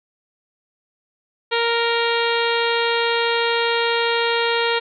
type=harmonic tone; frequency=466.2 Hz; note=A#4; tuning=in tune; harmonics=1 / 2 / 3 / 4 / 5 / 6 / 7 / 8 / 9; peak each=-21 / -24 / -26 / -27 / -28 / -29 / -29 / -30 / -31 dBFS; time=1.51-4.8 s; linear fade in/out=20 ms; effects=none